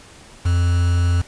triangle tone with quantisation, 87.31 Hz, F2, in tune, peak -12 dBFS, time 0.45-1.22 s, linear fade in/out 10 ms, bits 5, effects pink hiss -44 dBFS RMS until 1.27 s + resampled to 22050 Hz

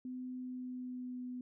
sine tone with pitch glide, 253.6 to 249.7 Hz, B3 to B3, +46 to +19 cents, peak -40 dBFS, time 0.05-1.41 s, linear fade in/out 2 ms, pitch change -27 cents, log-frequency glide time 0.34-1.27 s, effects none

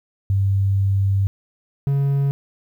sine / triangle tone pair in turn, 98 / 139.32 Hz, G2 / C#3, 0 / +9 cents, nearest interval tritone, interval 609 cents, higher second, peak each -15 / -14 dBFS, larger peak second, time 0.3-1.27 / 1.87-2.31 s, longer first, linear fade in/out 0 ms, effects 9-bit

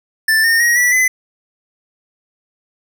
square tone with pitch steps, 1768 / 1828.2 / 1890.5 / 1954.9 / 2022 Hz, A6 / A#6 / A#6 / B6 / B6, +8 / -34 / +24 / -18 / +40 cents, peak -11 dBFS, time 0.28-1.08 s, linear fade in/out 5 ms, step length 160 ms, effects none

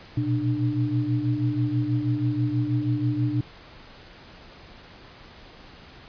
sine tone cluster, 118.6 / 124.8 / 298.6 Hz, A#2 / B2 / D4, +30 / +19 / +29 cents, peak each -26 dBFS, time 0.17-3.41 s, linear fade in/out 5 ms, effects pink hiss -47 dBFS RMS until 6.08 s + resampled to 11025 Hz

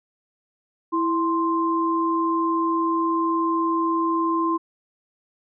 sine tone pair together, 330.1 / 1046.5 Hz, E4 / C6, +2 / 0 cents, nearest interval octave + minor sixth, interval 1998 cents, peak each -22 dBFS, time 0.92-4.58 s, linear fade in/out 20 ms, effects none

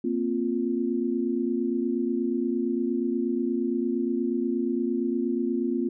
sine chord, Bb suspended second, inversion none, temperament equal, 233.1 / 261.6 / 349.2 Hz, Bb3 / C4 / F4, 0 / 0 / 0 cents, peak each -28 dBFS, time 0.04-5.89 s, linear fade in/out 5 ms, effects none

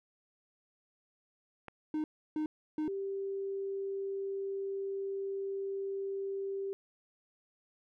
click, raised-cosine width 0.5 ms, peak -29 dBFS, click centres 1.683 s
triangle tone bursts, 307.7 Hz, D#4, 19 cents flat, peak -29 dBFS, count 3, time 1.94-2.88 s, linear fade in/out 2 ms, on 100 ms, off 320 ms
sine tone, 392 Hz, G4, in tune, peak -34 dBFS, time 2.88-6.73 s, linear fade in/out 0 ms
effects none

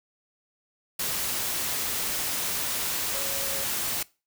sine tone in noise, 548 Hz, C#5, 20 cents flat, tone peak -38 dBFS, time 3.14-3.64 s, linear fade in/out 5 ms, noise white, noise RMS -29 dBFS, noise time 0.99-4.03 s, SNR -12 dB, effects noise-tail reverb RT60 0.3 s tail -22 dB re dry

